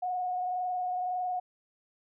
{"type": "tone with frequency modulation", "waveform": "sine", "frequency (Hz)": 728, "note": "F#5", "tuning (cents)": -28, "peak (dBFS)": -29, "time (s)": [0.02, 1.4], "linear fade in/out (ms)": 10, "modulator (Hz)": 21.8, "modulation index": 0.51, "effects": []}